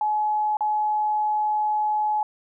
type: tone with dropouts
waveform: sine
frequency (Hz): 849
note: G#5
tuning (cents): +38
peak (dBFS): -20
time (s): 0.01-2.23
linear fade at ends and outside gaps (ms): 2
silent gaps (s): 0.57-0.607
effects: none